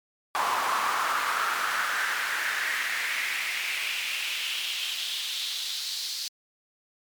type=noise with high-pass filter sweep; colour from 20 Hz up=brown; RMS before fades=-29 dBFS; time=0.35-6.28 s; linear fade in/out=0 ms; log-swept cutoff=990 to 4500 Hz; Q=3.4; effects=MP3 96 kbps

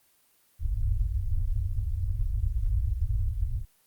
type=low-pass noise; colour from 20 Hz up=pink; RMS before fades=-27 dBFS; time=0.59-3.65 s; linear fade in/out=50 ms; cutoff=110 Hz; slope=96 dB/octave; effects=white hiss -65 dBFS RMS until 3.86 s + Opus 24 kbps

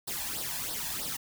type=noise with flanger; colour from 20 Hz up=white; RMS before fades=-35 dBFS; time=0.07-1.17 s; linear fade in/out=10 ms; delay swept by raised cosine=0.21 to 1.21 ms; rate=3.1 Hz; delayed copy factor=+0.75; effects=none

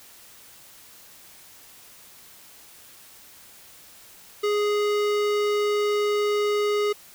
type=tone with low-pass filter; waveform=square; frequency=415.3 Hz; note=G#4; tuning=in tune; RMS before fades=-23 dBFS; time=4.43-6.93 s; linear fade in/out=10 ms; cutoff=5200 Hz; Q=0.77; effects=white hiss -49 dBFS RMS until 7.14 s

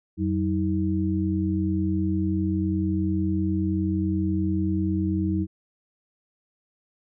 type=tone cluster; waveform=sine; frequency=89 / 188.2 / 317.5 Hz; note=F2 / F#3 / D#4; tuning=+33 / +30 / +35 cents; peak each=-26 dBFS; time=0.17-5.47 s; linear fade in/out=50 ms; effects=none

